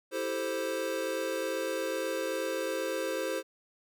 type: chord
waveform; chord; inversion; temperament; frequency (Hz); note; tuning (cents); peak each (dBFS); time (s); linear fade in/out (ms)
square; A minor seventh; second; equal; 329.6 / 392 / 440 / 523.3; E4 / G4 / A4 / C5; 0 / 0 / 0 / 0; -39 / -39 / -39 / -34; 0.11-3.43; 50
effects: none